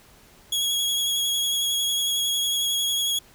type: tone with vibrato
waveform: sawtooth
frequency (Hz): 3322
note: G#7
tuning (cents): 0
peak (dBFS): -19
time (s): 0.52-3.19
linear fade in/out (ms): 5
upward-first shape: triangle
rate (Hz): 11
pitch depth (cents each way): 22
effects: pink hiss -53 dBFS RMS until 3.34 s